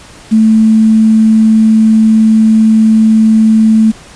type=tone with quantisation; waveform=sine; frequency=220 Hz; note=A3; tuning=in tune; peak=-3 dBFS; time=0.31-3.92 s; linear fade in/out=20 ms; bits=5; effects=pink hiss -35 dBFS RMS until 4.15 s + resampled to 22050 Hz